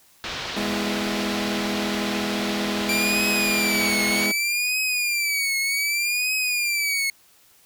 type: low-pass noise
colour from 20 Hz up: white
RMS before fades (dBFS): -31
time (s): 0.24-4.26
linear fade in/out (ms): 0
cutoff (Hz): 4500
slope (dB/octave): 24
type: chord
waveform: sawtooth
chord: E major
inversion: first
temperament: just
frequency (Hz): 206 / 247.2 / 329.6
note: G#3 / B3 / E4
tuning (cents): -14 / +2 / 0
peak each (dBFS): -22 / -28 / -27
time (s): 0.56-4.32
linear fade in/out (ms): 10
type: tone with vibrato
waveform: sawtooth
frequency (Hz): 2349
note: D7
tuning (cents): 0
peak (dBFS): -18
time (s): 2.89-7.1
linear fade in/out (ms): 2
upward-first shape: triangle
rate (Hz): 0.65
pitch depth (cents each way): 140
effects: white hiss -56 dBFS RMS until 7.65 s